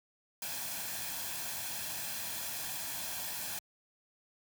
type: noise with comb filter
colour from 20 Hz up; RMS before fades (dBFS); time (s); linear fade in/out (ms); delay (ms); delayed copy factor
white; -39; 0.42-3.59; 2; 1.2; +0.55
effects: high-pass 80 Hz 12 dB/octave